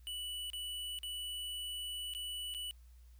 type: tone with dropouts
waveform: square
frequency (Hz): 2960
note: F#7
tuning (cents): 0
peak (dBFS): -40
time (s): 0.07-2.71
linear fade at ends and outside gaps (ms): 0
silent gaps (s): 0.501-0.533 / 0.988-1.032 / 2.137-2.149 / 2.54-2.547
effects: added 60 Hz sine -55 dBFS peak until 3.19 s + white hiss -73 dBFS RMS until 3.19 s